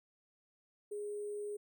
sine tone with sample-and-hold, 414.4 Hz, G#4, 4 cents flat, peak -38 dBFS, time 0.91-1.57 s, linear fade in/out 10 ms, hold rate 8820 Hz, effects none

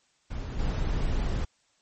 brown noise with level steps, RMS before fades -33 / -27 dBFS, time 0.3-1.45 s, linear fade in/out 10 ms, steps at 0.59 s, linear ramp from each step 5 ms, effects white hiss -68 dBFS RMS until 1.81 s + MP3 32 kbps

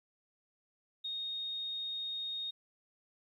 sine tone, 3715 Hz, A#7, 7 cents flat, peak -36 dBFS, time 1.04-2.51 s, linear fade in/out 10 ms, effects 12-bit

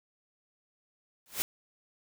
white noise with exponential growth, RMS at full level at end -26 dBFS, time 1.26-1.42 s, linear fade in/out 0 ms, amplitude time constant 33 ms, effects none

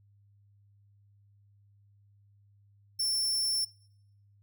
sawtooth tone, 5390 Hz, E8, 38 cents sharp, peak -25 dBFS, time 2.99-3.65 s, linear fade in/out 10 ms, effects noise-tail reverb RT60 0.8 s tail -24 dB re dry + added 101 Hz sine -60 dBFS peak until 4.42 s

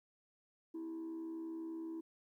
sine tone with frequency modulation, 326.5 Hz, E4, 17 cents flat, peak -39 dBFS, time 0.74-2.01 s, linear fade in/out 10 ms, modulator 71.7 Hz, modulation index 0.31, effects tanh soft clip ceiling -40 dBFS + 13-bit

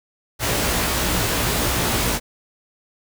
pink noise with comb filter, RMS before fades -21 dBFS, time 0.39-2.2 s, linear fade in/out 50 ms, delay 17 ms, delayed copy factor +0.85, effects none

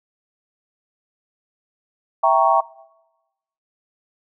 sine chord, E diminished seventh, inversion none, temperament equal, 659.3 / 784 / 932.3 / 1108.7 Hz, E5 / G5 / Bb5 / Db6, 0 / 0 / 0 / 0 cents, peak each -18 dBFS, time 2.23-2.61 s, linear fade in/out 10 ms, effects noise-tail reverb RT60 1.0 s tail -22 dB re dry

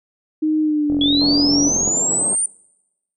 sine tone with pitch glide, 309.5 to 287.1 Hz, D#4 to D4, -9 to -39 cents, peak -15 dBFS, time 0.42-1.69 s, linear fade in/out 10 ms, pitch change -130 cents, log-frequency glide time 0.61-1.02 s
click train, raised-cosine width 2 ms, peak -16 dBFS, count 44, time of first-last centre 0.9-1.877 s, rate 44 Hz
sine linear sweep, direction up, 3322 to 9120 Hz, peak -16 dBFS, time 1.01-2.46 s, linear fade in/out 2 ms
pink band-pass noise, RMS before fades -29 dBFS, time 1.21-2.35 s, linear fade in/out 0 ms, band 160 to 840 Hz, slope 24 dB/octave
effects noise-tail reverb RT60 0.9 s tail -23 dB re dry

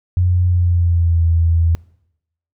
sine tone with pitch glide, 89.6 to 83.12 Hz, F2 to E2, +45 to +15 cents, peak -11 dBFS, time 0.17-1.75 s, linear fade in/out 0 ms, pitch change -130 cents, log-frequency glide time 0.45-1.24 s, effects noise-tail reverb RT60 0.8 s tail -24 dB re dry

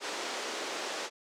pink band-pass noise, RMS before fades -37 dBFS, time 0-1.1 s, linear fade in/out 50 ms, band 340 to 7200 Hz, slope 24 dB/octave, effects none

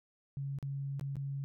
sine tone with dropouts, 138.59 Hz, C#3, in tune, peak -35 dBFS, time 0.37-1.44 s, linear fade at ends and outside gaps 0 ms, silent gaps 0.587-0.627 / 0.996-1.011 / 1.156-1.167 s, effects none

